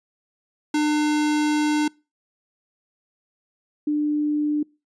square / sine tone pair in turn, 300 / 297.9 Hz, D4 / D4, +37 / +25 cents, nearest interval unison, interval 12 cents, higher first, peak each -19 dBFS, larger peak neither, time 0.74-1.88 / 3.87-4.63 s, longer first, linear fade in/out 5 ms, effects noise-tail reverb RT60 0.3 s tail -26 dB re dry + resampled to 22050 Hz

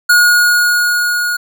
square tone with level ramp, 1443 Hz, F#6, 44 cents flat, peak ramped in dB -6 to -15 dBFS, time 0.09-1.37 s, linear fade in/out 10 ms, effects none

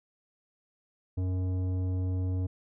sine tone with tanh clipping, 92.3 Hz, F#2, 4 cents flat, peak -29 dBFS, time 1.17-2.47 s, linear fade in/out 10 ms, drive 12 dB, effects none

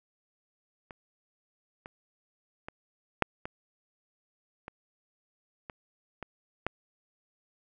clicks, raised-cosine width 0.5 ms, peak -28 / -27 / -24 / -7 / -21 / -25 / -25 / -23 / -14 dBFS, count 9, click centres 0.908 / 1.859 / 2.685 / 3.223 / 3.455 / 4.681 / 5.698 / 6.227 / 6.666 s, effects none

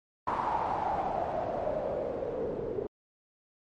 white noise with low-pass filter sweep, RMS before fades -32 dBFS, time 0.27-2.87 s, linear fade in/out 5 ms, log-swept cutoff 990 to 420 Hz, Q 6.1, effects MP3 48 kbps

